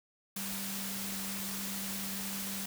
sine tone in noise, 196 Hz, G3, in tune, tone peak -41 dBFS, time 0.36-2.66 s, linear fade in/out 5 ms, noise white, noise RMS -39 dBFS, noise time 0.36-2.66 s, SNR -5 dB, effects none

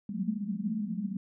pink band-pass noise, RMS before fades -33 dBFS, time 0.09-1.17 s, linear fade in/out 5 ms, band 190 to 220 Hz, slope 96 dB/octave, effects none

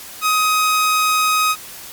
sawtooth tone, 1258 Hz, D#6, 19 cents sharp, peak -10 dBFS, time 0.21-1.56 s, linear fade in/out 50 ms, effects white hiss -35 dBFS RMS until 1.92 s + MP3 96 kbps

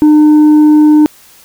sine tone with tanh clipping, 302.7 Hz, D#4, 48 cents flat, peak -3 dBFS, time 0.02-1.06 s, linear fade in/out 0 ms, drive 3 dB, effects white hiss -41 dBFS RMS until 1.44 s

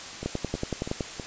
two click trains, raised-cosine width 2 ms, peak -14 / -20 dBFS, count 9 / 4, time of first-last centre 0.26-1.008 / 0.23-1.198 s, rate 10.7 / 3.1 Hz, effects white hiss -39 dBFS RMS until 1.26 s + resampled to 16000 Hz

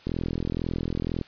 click train, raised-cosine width 3 ms, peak -15 dBFS, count 49, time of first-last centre 0.07-1.213 s, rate 42 Hz, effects white hiss -52 dBFS RMS until 1.27 s + resampled to 11025 Hz

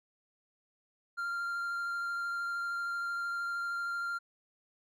triangle tone with vibrato, 1390 Hz, F6, 9 cents flat, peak -31 dBFS, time 1.17-4.19 s, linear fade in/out 20 ms, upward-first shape sine, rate 13 Hz, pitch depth 9 cents each way, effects none

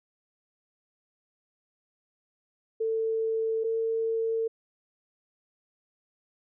sine tone pair in turn, 446.5 / 450.9 Hz, A4 / A4, +25 / +42 cents, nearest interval unison, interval 17 cents, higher second, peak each -25 dBFS, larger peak neither, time 2.8-3.64 / 3.64-4.48 s, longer neither, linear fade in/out 10 ms, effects none

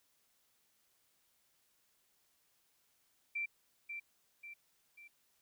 sine tone with echo, 2349 Hz, D7, in tune, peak -35 dBFS, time 3.35-3.46 s, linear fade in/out 10 ms, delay 540 ms, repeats 3, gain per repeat -6 dB, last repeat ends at 5.08 s, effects white hiss -75 dBFS RMS until 5.41 s

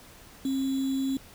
sine tone with sample-and-hold, 268.2 Hz, C4, 43 cents sharp, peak -25 dBFS, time 0.45-1.17 s, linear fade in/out 2 ms, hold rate 3675 Hz, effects pink hiss -51 dBFS RMS until 1.34 s

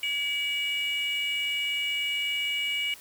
sine tone pair together, 2288 / 2895 Hz, D7 / F#7, -46 / -38 cents, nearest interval major third, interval 408 cents, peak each -27 dBFS, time 0.03-2.94 s, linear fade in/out 2 ms, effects tanh soft clip ceiling -23 dBFS + white hiss -49 dBFS RMS until 3 s

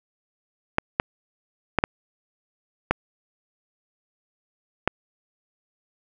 clicks, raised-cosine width 0.5 ms, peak -3 dBFS, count 6, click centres 0.784 / 0.999 / 1.787 / 1.839 / 2.91 / 4.876 s, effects none

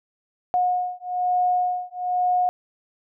sine beating tone pair, 723 / 724.1 Hz, F#5 / F#5, -40 / -38 cents, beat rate 1.1 Hz, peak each -23 dBFS, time 0.54-2.49 s, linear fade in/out 0 ms, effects none

